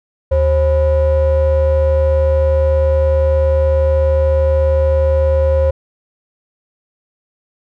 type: ring-modulated tone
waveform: triangle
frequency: 229.2 Hz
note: A#3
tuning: 29 cents flat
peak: -5 dBFS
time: 0.31-5.71 s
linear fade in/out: 10 ms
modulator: 305 Hz
effects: none